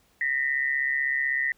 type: tone pair together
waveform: sine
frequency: 1839.5 / 1975.5 Hz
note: A#6 / B6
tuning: -24 / 0 cents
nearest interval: minor second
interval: 124 cents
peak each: -26 dBFS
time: 0.21-1.52 s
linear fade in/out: 2 ms
effects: pink hiss -64 dBFS RMS until 1.57 s